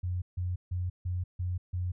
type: tone bursts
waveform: sine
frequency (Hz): 89.8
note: F2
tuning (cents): +49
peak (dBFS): -29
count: 6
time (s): 0.03-1.92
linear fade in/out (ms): 10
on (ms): 190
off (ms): 150
effects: none